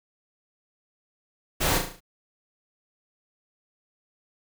pink noise with echo, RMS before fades -24 dBFS, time 1.6-1.79 s, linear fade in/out 20 ms, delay 36 ms, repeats 6, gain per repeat -5 dB, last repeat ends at 2.006 s, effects none

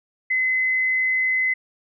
sine tone, 2038 Hz, C7, 46 cents flat, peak -18 dBFS, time 0.3-1.54 s, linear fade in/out 10 ms, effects none

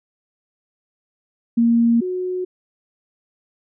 sine tone pair in turn, 233.1 / 366 Hz, A#3 / F#4, 0 / -19 cents, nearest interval minor sixth, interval 781 cents, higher second, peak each -12 / -21 dBFS, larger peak first, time 1.57-2.01 / 2.01-2.45 s, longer neither, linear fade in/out 10 ms, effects none

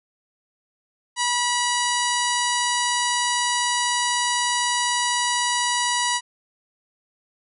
harmonic tone with a mistuned harmonic, 972 Hz, B5, 28 cents flat, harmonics 1 / 2 / 3 / 4 / 5 / 6 / 7 / 8 / 9 / 10, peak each -24 / -27 / -29 / -30 / -31 / -32 / -32 / -33 / -34 / -34 dBFS, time 1.16-6.21 s, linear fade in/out 50 ms, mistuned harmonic 5, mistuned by -43 cents, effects none

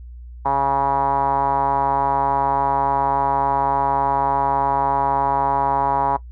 5% pulse tone with low-pass filter, 138.2 Hz, C#3, 5 cents flat, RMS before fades -19 dBFS, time 0.45-6.17 s, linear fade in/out 10 ms, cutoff 910 Hz, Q 8.8, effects noise-tail reverb RT60 0.1 s tail -19 dB re dry + added 60 Hz sine -34 dBFS peak until 6.31 s

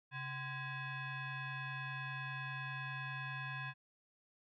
sine tone with frequency modulation, 760 Hz, F#5, 46 cents sharp, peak -40 dBFS, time 0.11-3.74 s, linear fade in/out 50 ms, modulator 895 Hz, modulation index 2.1, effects none

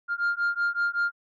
sine beating tone pair, 1400 / 1405.3 Hz, F6 / F6, +4 / +10 cents, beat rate 5.3 Hz, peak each -25 dBFS, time 0.08-1.12 s, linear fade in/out 50 ms, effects tanh soft clip ceiling -20 dBFS

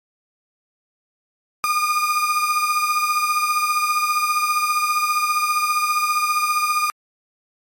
35% pulse beating tone pair, 1214 / 1229 Hz, D#6 / D#6, -43 / -22 cents, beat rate 15 Hz, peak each -17 / -22 dBFS, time 1.64-6.9 s, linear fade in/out 0 ms, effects MP3 64 kbps

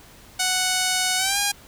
5% pulse tone with pitch glide, 740 to 811.7 Hz, F#5 to G#5, 0 to -40 cents, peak -8 dBFS, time 0.39-1.52 s, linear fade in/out 10 ms, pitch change +160 cents, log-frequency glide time 1.17-1.38 s, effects pink hiss -48 dBFS RMS until 1.67 s

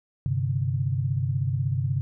sine chord, G suspended fourth, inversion none, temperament just, 98 / 130.67 / 147 Hz, G2 / C3 / D3, 0 / -2 / +2 cents, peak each -28 / -25 / -30 dBFS, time 0.26-2.01 s, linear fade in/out 0 ms, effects none

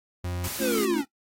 40% pulse tone, 88.7 Hz, F2, 27 cents sharp, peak -28 dBFS, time 0.24-0.48 s, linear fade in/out 5 ms
white noise, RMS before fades -34 dBFS, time 0.44-0.85 s, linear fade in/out 0 ms
sine chord, A augmented, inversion none, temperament equal with one note detuned, 220 / 275.3 / 349.2 Hz, A3 / C#4 / E#4, 0 / -12 / 0 cents, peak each -30 / -30 / -29 dBFS, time 0.59-1.02 s, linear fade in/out 20 ms
square linear sweep, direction down, 554.4 to 261.6 Hz, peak -26 dBFS, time 0.59-1.05 s, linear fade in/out 50 ms
effects noise-tail reverb RT60 0.1 s tail -18 dB re dry + AAC 48 kbps

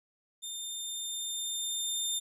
20% pulse tone with level ramp, 3612 Hz, A7, 45 cents sharp, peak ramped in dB -32 to -24 dBFS, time 0.42-2.2 s, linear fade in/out 20 ms, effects none

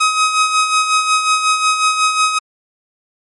sawtooth tone with tremolo, 1266 Hz, D#6, 30 cents sharp, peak -6 dBFS, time 0-2.39 s, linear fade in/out 10 ms, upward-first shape sine, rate 5.5 Hz, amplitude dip 55%, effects MP3 48 kbps

